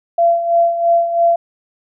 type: tone with tremolo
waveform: sine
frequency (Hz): 681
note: F5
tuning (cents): -44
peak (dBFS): -8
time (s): 0.18-1.36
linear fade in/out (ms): 5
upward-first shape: sine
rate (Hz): 3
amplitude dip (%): 65
effects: none